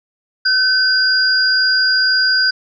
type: tone pair together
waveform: sine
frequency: 1524 / 4838 Hz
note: G6 / D#8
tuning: -49 / -49 cents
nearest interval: octave + minor sixth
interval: 2000 cents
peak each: -14 dBFS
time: 0.45-2.51 s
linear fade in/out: 10 ms
effects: none